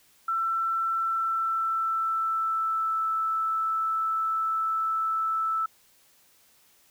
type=tone with pitch glide; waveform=sine; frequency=1340 to 1317 Hz; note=E6 to E6; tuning=+28 to -2 cents; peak=-24 dBFS; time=0.28-5.66 s; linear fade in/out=5 ms; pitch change=-30 cents; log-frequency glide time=0.99-3.06 s; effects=white hiss -61 dBFS RMS until 6.9 s